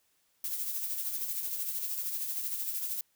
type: noise with tremolo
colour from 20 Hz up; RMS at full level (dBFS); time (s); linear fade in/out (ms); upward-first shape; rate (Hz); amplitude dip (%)
violet; -33; 0.44-3.01; 2; sine; 13; 45
effects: white hiss -72 dBFS RMS until 3.15 s